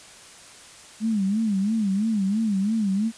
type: tone with vibrato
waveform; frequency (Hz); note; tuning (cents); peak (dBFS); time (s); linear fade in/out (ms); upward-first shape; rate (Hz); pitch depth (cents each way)
sine; 207.7; G#3; 0; -20; 1-3.12; 50; sine; 3; 150
effects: white hiss -46 dBFS RMS until 3.17 s + resampled to 22050 Hz